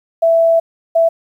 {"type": "tone bursts at uneven times", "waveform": "sine", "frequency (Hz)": 662, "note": "E5", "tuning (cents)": 7, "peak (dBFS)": -8, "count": 2, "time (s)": [[0.22, 0.6], [0.95, 1.09]], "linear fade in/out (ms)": 10, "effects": ["8-bit"]}